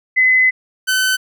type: tone pair in turn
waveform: sine / sawtooth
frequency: 2028 / 1520.1 Hz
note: B6 / F#6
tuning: +45 / +46 cents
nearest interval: perfect fourth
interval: 499 cents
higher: first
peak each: -9 / -10 dBFS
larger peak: first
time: 0.16-0.51 / 0.87-1.17 s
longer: first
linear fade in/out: 20 ms
effects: none